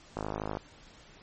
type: click train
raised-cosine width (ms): 1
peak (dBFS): -19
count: 22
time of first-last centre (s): 0.17-0.571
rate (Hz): 52.4
effects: pink hiss -55 dBFS RMS until 1.22 s + MP3 32 kbps